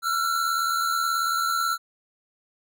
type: tone pair together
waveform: square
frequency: 1345.6 / 1424 Hz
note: E6 / F6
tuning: +35 / +33 cents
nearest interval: minor second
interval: 98 cents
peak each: -24 / -30 dBFS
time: 0.02-1.78 s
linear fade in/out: 50 ms
effects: none